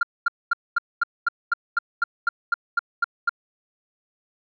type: tone bursts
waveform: sine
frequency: 1396.9 Hz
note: F6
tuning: in tune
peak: -14 dBFS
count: 14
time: 0.01-3.294 s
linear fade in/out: 5 ms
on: 21 ms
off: 230 ms
effects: tanh soft clip ceiling -14 dBFS